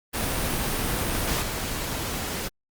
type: noise with level steps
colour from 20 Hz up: pink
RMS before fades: -26 / -30 dBFS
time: 0.13-2.49 s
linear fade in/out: 20 ms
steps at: 1.41 s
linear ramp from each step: 20 ms
effects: Opus 32 kbps